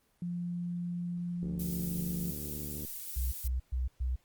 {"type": "tone", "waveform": "sine", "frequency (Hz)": 174.61, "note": "F3", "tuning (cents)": 0, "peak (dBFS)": -33, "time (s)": [0.22, 2.31], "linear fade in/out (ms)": 2}
{"type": "click train", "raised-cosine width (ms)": 3, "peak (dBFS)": -30, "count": 106, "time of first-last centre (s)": [1.43, 2.849], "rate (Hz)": 74}
{"type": "noise", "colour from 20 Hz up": "violet", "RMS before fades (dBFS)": -41, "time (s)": [1.59, 3.48], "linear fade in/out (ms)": 10}
{"type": "tone bursts", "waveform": "sine", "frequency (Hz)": 63.1, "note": "B1", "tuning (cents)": 38, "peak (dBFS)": -29, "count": 4, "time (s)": [3.16, 4.16], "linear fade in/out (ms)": 10, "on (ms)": 160, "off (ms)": 120}
{"effects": ["pink hiss -71 dBFS RMS until 4.24 s", "Opus 24 kbps"]}